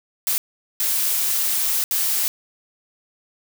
blue noise bursts at uneven times, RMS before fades -21 dBFS, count 3, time 0.27-0.38 / 0.8-1.84 / 1.91-2.28 s, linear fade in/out 0 ms, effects none

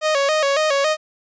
sawtooth tone with vibrato, 587.3 Hz, D5, in tune, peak -12 dBFS, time 0.01-0.97 s, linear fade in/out 50 ms, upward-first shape square, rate 3.6 Hz, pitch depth 94 cents each way, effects resampled to 16000 Hz

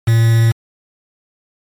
triangle tone with quantisation, 114.4 Hz, A#2, 32 cents flat, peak -6 dBFS, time 0.07-0.52 s, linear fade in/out 10 ms, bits 4, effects MP3 64 kbps

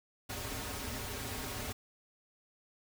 pink noise with comb filter, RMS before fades -40 dBFS, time 0.29-1.73 s, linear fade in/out 10 ms, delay 5.9 ms, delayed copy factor -0.9, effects none

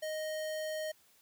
square tone, 622.3 Hz, D#5, in tune, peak -36 dBFS, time 0.02-0.92 s, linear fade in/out 10 ms, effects white hiss -66 dBFS RMS until 1.21 s

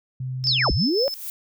sine tone, 129 Hz, C3, 24 cents flat, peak -26 dBFS, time 0.2-0.72 s, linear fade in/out 5 ms
sine tone with tremolo, 5250 Hz, E8, 8 cents flat, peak -21 dBFS, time 0.44-1.14 s, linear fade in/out 0 ms, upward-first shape sine, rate 5.7 Hz, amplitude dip 60%
sine linear two-way sweep, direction down then up, 5030 to 31.81 to 576 Hz, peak -19 dBFS, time 0.47-1.08 s, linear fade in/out 0 ms, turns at 0.71 s
violet noise with exponential growth, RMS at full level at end -30 dBFS, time 0.7-1.3 s, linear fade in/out 1 ms, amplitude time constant 130 ms
effects none

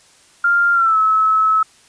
sine tone with pitch glide, 1396.9 to 1295.8 Hz, F6 to E6, 0 to -30 cents, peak -11 dBFS, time 0.44-1.63 s, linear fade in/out 5 ms, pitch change -130 cents, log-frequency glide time 0.73-0.97 s, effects white hiss -50 dBFS RMS until 1.88 s + resampled to 22050 Hz

